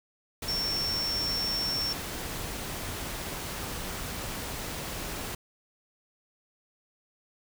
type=tone in noise; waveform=sine; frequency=5450 Hz; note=F8; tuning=43 cents flat; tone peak=-28 dBFS; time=0.48-1.93 s; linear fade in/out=5 ms; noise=pink; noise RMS=-36 dBFS; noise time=0.42-5.35 s; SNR=+5 dB; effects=none